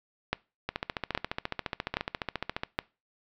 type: two click trains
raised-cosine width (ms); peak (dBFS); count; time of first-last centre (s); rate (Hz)
0.3; -14 / -10; 29 / 4; 0.69-2.634 / 0.33-2.789; 14.4 / 1.22
effects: noise-tail reverb RT60 0.3 s tail -23 dB re dry + low-pass 5000 Hz 12 dB/octave